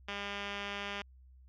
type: tone with low-pass filter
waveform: 5% pulse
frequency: 201.6 Hz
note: G3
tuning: 49 cents sharp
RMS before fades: -40 dBFS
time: 0.08-1.02 s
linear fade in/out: 5 ms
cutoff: 3500 Hz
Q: 3.5
effects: added 64 Hz sine -55 dBFS peak until 1.48 s